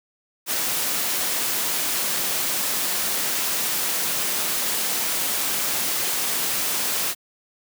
white noise, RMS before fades -24 dBFS, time 0.46-7.15 s, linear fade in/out 50 ms, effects high-pass 150 Hz 12 dB/octave

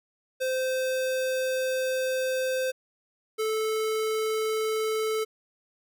square tone pair in turn, 518 / 437 Hz, C5 / A4, -17 / -12 cents, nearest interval minor third, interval 295 cents, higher first, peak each -26 dBFS, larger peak neither, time 0.4-2.72 / 3.38-5.25 s, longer first, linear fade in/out 20 ms, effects none

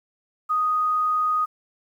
sine tone, 1244.5 Hz, D#6, in tune, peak -19 dBFS, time 0.49-1.46 s, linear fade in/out 20 ms, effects 9-bit

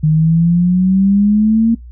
sine exponential sweep, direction up, 152.5 to 231.4 Hz, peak -8 dBFS, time 0.03-1.75 s, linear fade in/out 10 ms, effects noise-tail reverb RT60 0.1 s tail -19 dB re dry + added 60 Hz sine -31 dBFS peak until 1.91 s

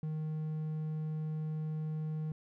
triangle tone, 155.56 Hz, D#3, in tune, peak -32 dBFS, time 0.03-2.32 s, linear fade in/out 2 ms, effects none

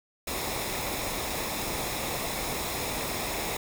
pink noise with comb filter, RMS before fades -32 dBFS, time 0.27-3.57 s, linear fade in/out 5 ms, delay 0.66 ms, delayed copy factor -0.5, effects none

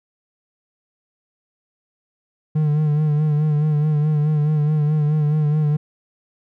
triangle tone with vibrato, 151 Hz, D3, 48 cents sharp, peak -13 dBFS, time 2.55-5.77 s, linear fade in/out 10 ms, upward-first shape sine, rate 4.7 Hz, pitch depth 44 cents each way, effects none

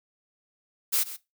blue noise with echo, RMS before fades -24 dBFS, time 0.92-1.04 s, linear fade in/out 20 ms, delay 130 ms, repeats 1, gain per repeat -14 dB, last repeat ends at 1.17 s, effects noise-tail reverb RT60 0.2 s tail -17 dB re dry

